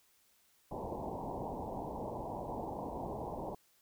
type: low-pass noise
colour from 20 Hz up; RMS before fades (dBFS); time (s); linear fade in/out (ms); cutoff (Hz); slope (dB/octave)
white; -41; 0.71-3.55; 5; 980; 96
effects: white hiss -70 dBFS RMS until 3.81 s